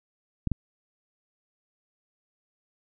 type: clicks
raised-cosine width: 5 ms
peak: -13 dBFS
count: 2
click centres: 0.473 / 0.517 s
effects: none